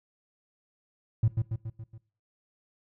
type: tone with echo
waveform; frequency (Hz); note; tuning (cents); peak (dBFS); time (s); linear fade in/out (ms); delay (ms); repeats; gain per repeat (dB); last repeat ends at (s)
triangle; 111.3; A2; +20; -16; 1.23-1.28; 5; 140; 5; -5; 1.98
effects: noise-tail reverb RT60 0.4 s tail -20 dB re dry + tanh soft clip ceiling -16 dBFS